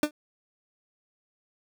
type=tone with exponential decay; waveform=30% pulse; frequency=299.2 Hz; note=D4; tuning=32 cents sharp; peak=-15 dBFS; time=0.03-0.11 s; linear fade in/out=2 ms; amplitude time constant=17 ms; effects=none